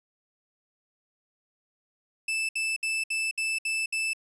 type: tone bursts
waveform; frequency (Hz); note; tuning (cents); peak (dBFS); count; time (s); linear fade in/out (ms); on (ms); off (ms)
40% pulse; 2637; E7; 0; -25; 7; 2.28-4.134; 5; 210; 64
effects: resampled to 24000 Hz